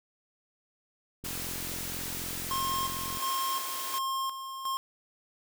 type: high-pass noise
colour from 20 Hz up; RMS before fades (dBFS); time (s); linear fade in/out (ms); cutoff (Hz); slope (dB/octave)
white; -37; 1.24-3.99; 10; 230; 96
type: click train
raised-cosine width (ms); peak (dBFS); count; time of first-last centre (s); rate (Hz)
3; -30; 86; 1.24-3.172; 44
type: tone with tremolo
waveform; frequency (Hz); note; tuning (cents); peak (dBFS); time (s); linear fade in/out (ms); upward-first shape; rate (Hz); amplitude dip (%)
square; 1068; C6; +35; -30; 2.51-4.77; 0; square; 1.4; 60
effects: none